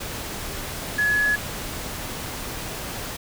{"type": "tone in noise", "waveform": "sine", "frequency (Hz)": 1694, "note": "G#6", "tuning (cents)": 34, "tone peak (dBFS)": -18, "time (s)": [0.98, 1.36], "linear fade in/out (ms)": 10, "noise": "pink", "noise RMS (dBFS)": -32, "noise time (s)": [0, 3.17], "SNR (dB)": 11, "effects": []}